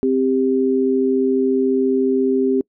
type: tone pair together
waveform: sine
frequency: 261.6 / 395.9 Hz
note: C4 / G4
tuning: 0 / +17 cents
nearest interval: perfect fifth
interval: 717 cents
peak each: -17 dBFS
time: 0.03-2.61 s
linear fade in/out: 0 ms
effects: noise-tail reverb RT60 0.1 s tail -26 dB re dry